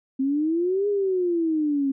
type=exponential two-way sweep; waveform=sine; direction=up then down; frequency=261.6 to 414.4 to 268.6 Hz; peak=-20 dBFS; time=0.19-1.92 s; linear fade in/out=10 ms; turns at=0.88 s; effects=none